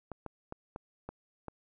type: clicks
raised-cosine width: 1 ms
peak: -26 dBFS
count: 6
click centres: 0.117 / 0.263 / 0.524 / 0.761 / 1.09 / 1.483 s
effects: none